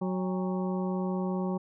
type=harmonic tone with a mistuned harmonic; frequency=185 Hz; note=F#3; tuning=in tune; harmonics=1 / 2 / 3 / 4 / 5 / 6; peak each=-29 / -35 / -39 / -41 / -43 / -45 dBFS; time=0.01-1.58 s; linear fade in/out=10 ms; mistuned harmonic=4; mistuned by=+140 cents; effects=none